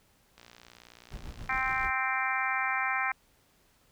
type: click train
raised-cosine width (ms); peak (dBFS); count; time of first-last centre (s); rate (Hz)
0.2; -33; 88; 0.38-1.847; 59.3
type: noise with tremolo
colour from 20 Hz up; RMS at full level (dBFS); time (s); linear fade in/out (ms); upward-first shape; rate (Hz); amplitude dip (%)
brown; -40; 1.11-1.91; 10; sine; 7.2; 65
type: harmonic tone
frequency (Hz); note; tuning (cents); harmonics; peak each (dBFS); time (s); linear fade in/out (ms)
261.6; C4; 0; 3 / 4 / 5 / 6 / 7 / 8 / 9; -35 / -35 / -35 / -35 / -35 / -35 / -35; 1.49-3.12; 5
effects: pink hiss -66 dBFS RMS until 3.91 s